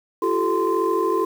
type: tone cluster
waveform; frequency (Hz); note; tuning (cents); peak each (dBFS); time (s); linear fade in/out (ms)
sine; 341.7 / 383.6 / 436.8 / 1037; F4 / G4 / A4 / C6; -38 / -37 / -13 / -16; -23; 0.22-1.25; 5
effects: tanh soft clip ceiling -9 dBFS + 7-bit